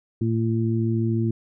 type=harmonic tone; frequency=113.3 Hz; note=A#2; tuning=49 cents flat; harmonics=1 / 2 / 3; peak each=-22 / -25 / -27 dBFS; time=0.21-1.31 s; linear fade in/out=5 ms; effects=none